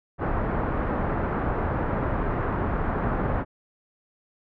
pink low-pass noise, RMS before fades -26 dBFS, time 0.18-3.45 s, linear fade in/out 50 ms, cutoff 1500 Hz, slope 24 dB/octave, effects none

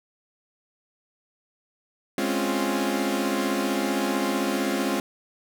sawtooth chord, Db major seventh, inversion second, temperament equal, 207.7 / 261.6 / 277.2 / 349.2 Hz, Ab3 / C4 / Db4 / F4, 0 / 0 / 0 / 0 cents, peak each -25 dBFS, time 2.18-5 s, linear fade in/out 2 ms, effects none

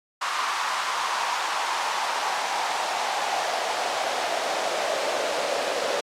pink noise with high-pass filter sweep, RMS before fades -26 dBFS, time 0.21-6.01 s, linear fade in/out 10 ms, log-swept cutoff 1100 to 540 Hz, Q 3.6, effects low-pass 6000 Hz 12 dB/octave + AAC 64 kbps

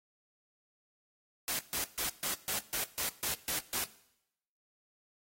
white noise bursts, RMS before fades -34 dBFS, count 10, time 1.48-3.84 s, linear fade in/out 0 ms, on 110 ms, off 140 ms, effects noise-tail reverb RT60 0.8 s tail -18 dB re dry + AAC 48 kbps

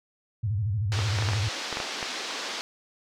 sine tone with vibrato, 103.5 Hz, G#2, 5 cents flat, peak -24 dBFS, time 0.43-1.49 s, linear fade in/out 10 ms, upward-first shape square, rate 13 Hz, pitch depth 140 cents each way
white band-pass noise, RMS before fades -34 dBFS, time 0.92-2.61 s, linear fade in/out 0 ms, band 240 to 5400 Hz, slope 24 dB/octave
clicks, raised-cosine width 0.5 ms, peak -15 dBFS, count 9, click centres 0.99 / 1.187 / 1.224 / 1.288 / 1.334 / 1.727 / 1.771 / 1.802 / 2.028 s
effects none

